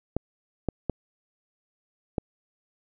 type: clicks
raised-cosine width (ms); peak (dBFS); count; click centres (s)
2; -12; 4; 0.166 / 0.687 / 0.897 / 2.182
effects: none